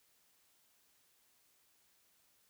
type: silence
effects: white hiss -72 dBFS RMS until 2.49 s